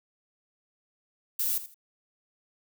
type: noise with echo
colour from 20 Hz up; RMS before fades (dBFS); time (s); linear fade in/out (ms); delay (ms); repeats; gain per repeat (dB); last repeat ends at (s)
violet; -28; 1.39-1.58; 5; 82; 2; -13; 1.744
effects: none